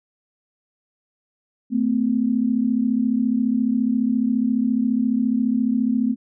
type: tone pair together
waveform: sine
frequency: 221.9 / 256.4 Hz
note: A3 / C4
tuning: +15 / -35 cents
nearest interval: minor third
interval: 250 cents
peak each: -20 dBFS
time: 1.7-6.16 s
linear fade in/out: 50 ms
effects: none